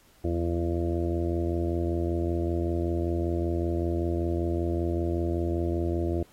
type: harmonic tone with a mistuned harmonic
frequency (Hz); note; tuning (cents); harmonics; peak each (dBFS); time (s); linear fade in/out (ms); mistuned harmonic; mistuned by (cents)
85.2; F2; -42; 1 / 2 / 3 / 4 / 5 / 6 / 7 / 8; -28 / -37 / -36 / -29 / -40 / -41 / -38 / -40; 0.24-6.23; 5; 1; -81
effects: pink hiss -60 dBFS RMS until 6.32 s + AAC 48 kbps